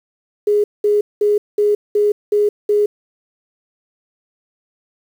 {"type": "tone bursts", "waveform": "sine", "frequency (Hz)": 415.3, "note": "G#4", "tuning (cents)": 0, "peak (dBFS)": -11, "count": 7, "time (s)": [0.47, 2.86], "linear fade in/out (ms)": 5, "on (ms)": 170, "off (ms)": 200, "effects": ["7-bit"]}